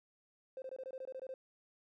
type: tone bursts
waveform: triangle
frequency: 523.3 Hz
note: C5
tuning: in tune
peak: -38 dBFS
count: 11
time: 0.57-1.34 s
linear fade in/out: 2 ms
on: 50 ms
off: 22 ms
effects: tanh soft clip ceiling -39 dBFS